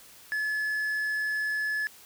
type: tone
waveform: triangle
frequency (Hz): 1716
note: A6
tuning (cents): -44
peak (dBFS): -25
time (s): 0.32-1.87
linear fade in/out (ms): 0
effects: white hiss -52 dBFS RMS until 2.05 s